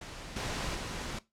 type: noise with level steps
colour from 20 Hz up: pink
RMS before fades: -44 / -35 / -38 dBFS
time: 0.01-1.19 s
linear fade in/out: 5 ms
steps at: 0.36 / 0.75 s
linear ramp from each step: 5 ms
effects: noise-tail reverb RT60 0.2 s tail -17 dB re dry + low-pass 7000 Hz 12 dB/octave